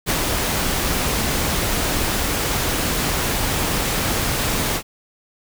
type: noise with ADSR envelope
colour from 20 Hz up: pink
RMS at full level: -18 dBFS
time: 0.06-4.83 s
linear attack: 42 ms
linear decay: 51 ms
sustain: -3 dB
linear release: 75 ms
effects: none